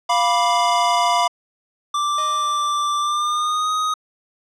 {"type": "chord", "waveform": "square", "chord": "B diminished", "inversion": "second", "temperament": "equal with one note detuned", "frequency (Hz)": [698.5, 982.6, 1174.7], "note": ["F5", "B5", "D6"], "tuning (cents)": [0, -9, 0], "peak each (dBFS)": [-20, -19, -23], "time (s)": [0.09, 1.28], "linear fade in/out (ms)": 10}
{"type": "tone with pitch glide", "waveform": "square", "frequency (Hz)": [1174.7, 1251.8], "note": ["D6", "D#6"], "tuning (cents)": [0, 10], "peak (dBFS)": -19, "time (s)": [1.94, 3.94], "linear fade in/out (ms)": 5, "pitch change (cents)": 110, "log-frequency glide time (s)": [2.99, 3.71]}
{"type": "tone with exponential decay", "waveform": "sawtooth", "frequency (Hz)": 619, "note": "D#5", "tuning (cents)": -9, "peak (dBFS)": -26, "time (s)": [2.18, 3.38], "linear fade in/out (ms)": 2, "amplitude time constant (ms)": 260}
{"effects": ["low-pass 7000 Hz 12 dB/octave"]}